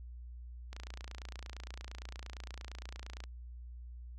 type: click train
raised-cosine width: 0.2 ms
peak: -29 dBFS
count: 73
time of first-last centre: 0.73-3.239 s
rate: 28.7 Hz
effects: added 60 Hz sine -45 dBFS peak until 4.18 s